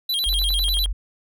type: tone with vibrato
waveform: square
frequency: 3584 Hz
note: A7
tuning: 31 cents sharp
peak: -21 dBFS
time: 0.09-0.86 s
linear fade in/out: 5 ms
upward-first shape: square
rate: 10 Hz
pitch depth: 180 cents each way
type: click train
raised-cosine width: 0.5 ms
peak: -26 dBFS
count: 8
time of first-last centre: 0.24-0.859 s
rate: 11.3 Hz
type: tone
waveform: sine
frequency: 46.25 Hz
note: F#1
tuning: in tune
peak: -21 dBFS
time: 0.26-0.93 s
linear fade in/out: 10 ms
effects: none